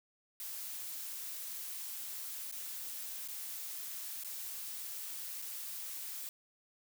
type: noise with dropouts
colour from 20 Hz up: blue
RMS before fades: -43 dBFS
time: 0.4-6.29 s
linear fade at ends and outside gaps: 1 ms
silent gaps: 2.514-2.524 / 3.278-3.284 / 4.236-4.246 / 5.418-5.422 s
effects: none